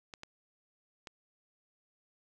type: clicks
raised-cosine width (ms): 0.2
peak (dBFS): -27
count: 3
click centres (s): 0.138 / 0.234 / 1.072
effects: 11-bit